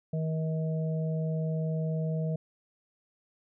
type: harmonic tone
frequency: 159.1 Hz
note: D#3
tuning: 39 cents sharp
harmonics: 1 / 3 / 4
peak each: -28 / -39 / -39 dBFS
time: 0.13-2.36 s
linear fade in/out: 5 ms
effects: none